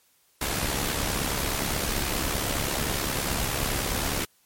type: noise with amplitude modulation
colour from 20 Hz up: pink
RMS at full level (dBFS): -25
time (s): 0.41-4.25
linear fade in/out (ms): 5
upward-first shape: sine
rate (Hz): 69.6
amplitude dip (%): 55
effects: white hiss -64 dBFS RMS until 4.45 s + MP3 64 kbps